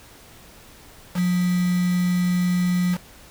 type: tone with quantisation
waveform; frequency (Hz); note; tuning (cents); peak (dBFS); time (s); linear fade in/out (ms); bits
sine; 178.8; F3; +41; -18; 1.14-2.98; 50; 5
effects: pink hiss -47 dBFS RMS until 3.3 s